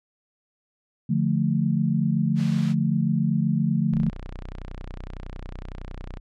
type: chord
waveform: sine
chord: D minor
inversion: none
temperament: equal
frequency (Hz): 146.83 / 174.61 / 220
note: D3 / F3 / A3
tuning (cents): 0 / 0 / 0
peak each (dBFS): -24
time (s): 1.09-4.1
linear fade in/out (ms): 10
type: noise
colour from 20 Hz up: white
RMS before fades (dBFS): -36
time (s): 2.35-2.75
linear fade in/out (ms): 50
type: tone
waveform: sawtooth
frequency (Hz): 30.87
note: B0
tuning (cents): 0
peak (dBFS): -30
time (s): 3.92-6.2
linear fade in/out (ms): 10
effects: low-pass 4000 Hz 12 dB/octave